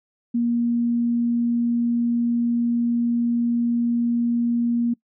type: tone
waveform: sine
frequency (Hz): 236.6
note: A#3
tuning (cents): +26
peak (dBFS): -18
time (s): 0.34-4.94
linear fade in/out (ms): 10
effects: noise-tail reverb RT60 0.1 s tail -23 dB re dry